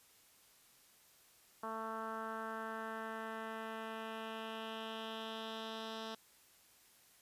10% pulse tone with low-pass filter sweep, 222.3 Hz, A3, 18 cents sharp, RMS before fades -44 dBFS, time 1.63-6.15 s, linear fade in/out 5 ms, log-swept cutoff 1200 to 4400 Hz, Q 2.7, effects white hiss -66 dBFS RMS until 7.21 s + resampled to 32000 Hz

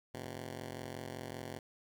10% pulse ring-modulated tone, 127.1 Hz, C3, 50 cents flat, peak -31 dBFS, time 0.14-1.59 s, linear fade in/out 5 ms, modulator 22.6 Hz, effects none

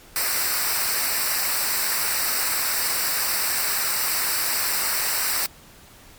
white noise with comb filter, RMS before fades -23 dBFS, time 0.16-5.46 s, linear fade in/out 0 ms, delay 0.3 ms, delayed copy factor -0.75, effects pink hiss -48 dBFS RMS until 6.18 s + MP3 96 kbps

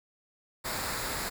pink noise with comb filter, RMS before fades -34 dBFS, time 0.64-1.3 s, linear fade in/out 20 ms, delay 0.33 ms, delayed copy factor -0.55, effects none

